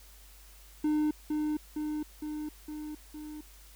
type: tone with echo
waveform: triangle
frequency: 303.3 Hz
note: D#4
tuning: 44 cents flat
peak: -23 dBFS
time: 0.84-1.11 s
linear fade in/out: 5 ms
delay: 460 ms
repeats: 5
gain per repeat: -3 dB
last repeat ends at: 3.41 s
effects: added 50 Hz sine -53 dBFS peak until 3.75 s + white hiss -57 dBFS RMS until 3.75 s